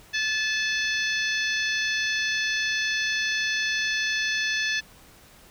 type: harmonic tone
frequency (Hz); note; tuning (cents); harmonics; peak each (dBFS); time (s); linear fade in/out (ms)
868; A5; -24; 2 / 3 / 4 / 5 / 6 / 7; -26 / -30 / -32 / -34 / -36 / -37; 0.13-4.81; 20
effects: pink hiss -52 dBFS RMS until 5.5 s